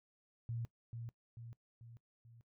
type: tone with echo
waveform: sine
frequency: 116.54 Hz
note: A#2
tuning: in tune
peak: -38 dBFS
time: 0.49-0.65 s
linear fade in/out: 0 ms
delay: 440 ms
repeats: 4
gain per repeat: -5 dB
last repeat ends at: 2.41 s
effects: noise-tail reverb RT60 0.1 s tail -20 dB re dry